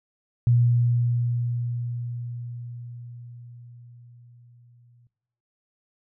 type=tone with exponential decay; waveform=sine; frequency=120 Hz; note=B2; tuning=49 cents flat; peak=-15 dBFS; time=0.47-5.07 s; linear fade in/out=0 ms; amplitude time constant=1000 ms; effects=noise-tail reverb RT60 0.8 s tail -18 dB re dry